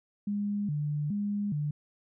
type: tone with vibrato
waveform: sine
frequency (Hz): 174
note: F3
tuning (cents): -6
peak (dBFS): -28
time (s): 0.27-1.71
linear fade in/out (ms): 5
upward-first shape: square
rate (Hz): 1.2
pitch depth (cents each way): 280
effects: none